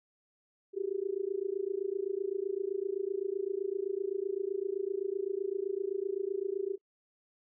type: tone with amplitude modulation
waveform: sine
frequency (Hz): 390.8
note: G4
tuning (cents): -5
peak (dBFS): -27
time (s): 0.73-6.78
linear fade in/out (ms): 50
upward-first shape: sine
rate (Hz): 27.8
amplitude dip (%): 100
effects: noise-tail reverb RT60 0.1 s tail -26 dB re dry